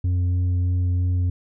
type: tone with tanh clipping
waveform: sine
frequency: 89.7 Hz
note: F2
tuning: 47 cents sharp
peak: -19 dBFS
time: 0.04-1.3 s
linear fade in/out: 5 ms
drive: 4 dB
effects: none